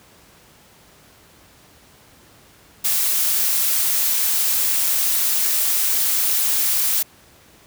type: noise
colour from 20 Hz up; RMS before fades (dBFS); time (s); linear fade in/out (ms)
blue; -19; 2.84-7.03; 10
effects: pink hiss -50 dBFS RMS until 7.66 s + high-pass 60 Hz 12 dB/octave